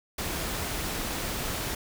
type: noise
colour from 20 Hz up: pink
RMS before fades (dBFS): -32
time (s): 0.18-1.75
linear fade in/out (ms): 5
effects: none